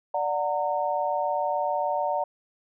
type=chord; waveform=sine; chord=D augmented; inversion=none; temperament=just; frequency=587.3 / 734.2 / 917.7 Hz; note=D5 / F#5 / A#5; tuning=0 / -14 / -27 cents; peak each=-28 dBFS; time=0.14-2.24 s; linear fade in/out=5 ms; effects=none